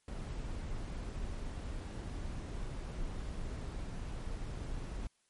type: noise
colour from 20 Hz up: brown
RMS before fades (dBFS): -40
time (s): 0.08-5.07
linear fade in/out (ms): 2
effects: white hiss -75 dBFS RMS until 5.29 s + MP3 48 kbps